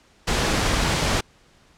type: noise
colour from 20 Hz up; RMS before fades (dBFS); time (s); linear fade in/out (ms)
pink; -21; 0.27-1.21; 10
effects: pink hiss -56 dBFS RMS until 1.77 s + low-pass 7000 Hz 12 dB/octave